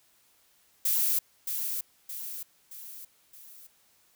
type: noise with echo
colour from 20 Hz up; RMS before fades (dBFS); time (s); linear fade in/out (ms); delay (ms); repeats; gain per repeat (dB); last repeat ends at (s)
violet; -26; 0.85-1.19; 5; 620; 4; -6; 3.67
effects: white hiss -65 dBFS RMS until 4.15 s